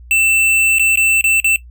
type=tone with dropouts; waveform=square; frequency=2670 Hz; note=E7; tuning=22 cents sharp; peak=-11 dBFS; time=0.11-1.56 s; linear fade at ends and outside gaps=1 ms; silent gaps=0.785-0.795 / 0.957-0.973 / 1.211-1.241 / 1.401-1.444 s; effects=noise-tail reverb RT60 0.1 s tail -17 dB re dry + added 60 Hz sine -35 dBFS peak until 1.7 s